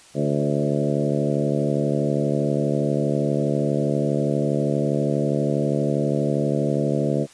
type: harmonic tone with a mistuned harmonic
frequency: 72.4 Hz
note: D2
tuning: 24 cents flat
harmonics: 2 / 3 / 4 / 5 / 6 / 7 / 8 / 9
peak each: -24 / -26 / -27 / -28 / -29 / -29 / -30 / -31 dBFS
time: 0.14-7.27 s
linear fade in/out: 50 ms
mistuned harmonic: 7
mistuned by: +17 cents
effects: white hiss -49 dBFS RMS until 7.33 s + resampled to 22050 Hz